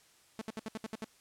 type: tone bursts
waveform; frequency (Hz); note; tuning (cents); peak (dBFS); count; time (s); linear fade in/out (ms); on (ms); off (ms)
sawtooth; 220; A3; 0; -33; 8; 0.39-1.044; 0; 24; 66
effects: white hiss -64 dBFS RMS until 1.2 s + low-pass 10000 Hz 12 dB/octave